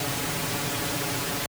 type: noise with comb filter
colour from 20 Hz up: pink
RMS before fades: -28 dBFS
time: 0-1.46 s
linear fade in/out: 2 ms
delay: 7 ms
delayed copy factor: +0.85
effects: high-pass 80 Hz 12 dB/octave